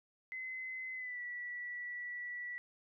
sine tone with pitch glide, 2043 to 1951.9 Hz, C7 to B6, -42 to -21 cents, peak -40 dBFS, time 0.32-2.58 s, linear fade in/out 0 ms, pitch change -79 cents, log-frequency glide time 0.94-1.21 s, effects none

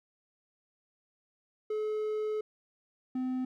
triangle tone pair in turn, 428.6 / 256.1 Hz, A4 / C4, -45 / -37 cents, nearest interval major sixth, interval 892 cents, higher first, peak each -28 dBFS, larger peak neither, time 1.7-2.41 / 3.15-3.45 s, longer first, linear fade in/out 5 ms, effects none

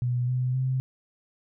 sine tone with pitch steps, 123.1 / 126.63 / 130.27 Hz, B2 / B2 / C3, -5 / +44 / -7 cents, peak -23 dBFS, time 0.02-0.8 s, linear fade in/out 0 ms, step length 260 ms, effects none

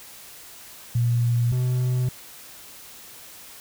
sine / triangle tone pair in turn, 119.1 / 125.93 Hz, A#2 / B2, +38 / +34 cents, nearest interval minor second, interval 96 cents, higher second, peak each -18 dBFS, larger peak neither, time 0.95-1.52 / 1.52-2.09 s, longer neither, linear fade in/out 5 ms, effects white hiss -44 dBFS RMS until 3.6 s

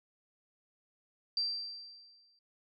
sine tone with exponential decay, 4699 Hz, D8, in tune, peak -28 dBFS, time 1.37-2.39 s, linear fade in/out 2 ms, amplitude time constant 220 ms, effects none

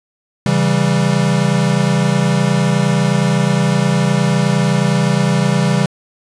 square chord, C# diminished, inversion none, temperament equal with one note detuned, 136.6 / 164.81 / 196 Hz, C#3 / E3 / G3, -25 / 0 / 0 cents, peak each -17 dBFS, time 0.46-5.86 s, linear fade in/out 2 ms, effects resampled to 22050 Hz

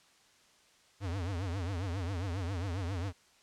square tone with vibrato, 91.8 Hz, F#2, 13 cents flat, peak -34 dBFS, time 1-3.13 s, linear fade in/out 50 ms, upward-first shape triangle, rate 7.4 Hz, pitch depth 210 cents each way, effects white hiss -64 dBFS RMS until 3.42 s + low-pass 7000 Hz 12 dB/octave

